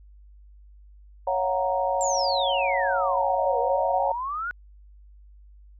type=chord; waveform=sine; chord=Gb major seventh; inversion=second; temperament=equal with one note detuned; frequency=554.4 / 686.9 / 740 / 932.3 Hz; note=Db5 / F5 / Gb5 / Bb5; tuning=0 / -29 / 0 / 0 cents; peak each=-26 / -32 / -27 / -27 dBFS; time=1.27-4.12 s; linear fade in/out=5 ms
type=exponential two-way sweep; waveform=sine; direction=down then up; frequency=7500 to 463.9 to 1485 Hz; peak=-27 dBFS; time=2.01-4.51 s; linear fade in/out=0 ms; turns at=3.59 s
effects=added 50 Hz sine -47 dBFS peak until 5.79 s